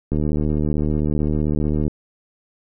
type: click train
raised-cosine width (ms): 3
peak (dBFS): -9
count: 134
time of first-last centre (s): 0.12-1.879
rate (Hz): 75.6
effects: none